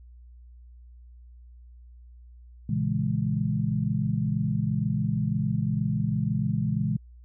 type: chord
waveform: sine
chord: A# half-diminished seventh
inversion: none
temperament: equal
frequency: 116.54 / 138.59 / 164.81 / 207.7 Hz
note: A#2 / C#3 / E3 / G#3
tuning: 0 / 0 / 0 / 0 cents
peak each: -29 dBFS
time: 2.69-6.97 s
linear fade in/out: 5 ms
effects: added 60 Hz sine -46 dBFS peak until 7.24 s